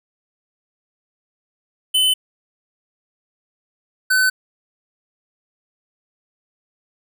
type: tone pair in turn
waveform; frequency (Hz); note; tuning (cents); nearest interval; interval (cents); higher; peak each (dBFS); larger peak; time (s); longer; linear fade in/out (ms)
square; 3031 / 1515.5; F#7 / F#6; +41 / +41; octave; 1200; first; -14 / -14; neither; 1.94-2.14 / 4.1-4.3; neither; 10
effects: none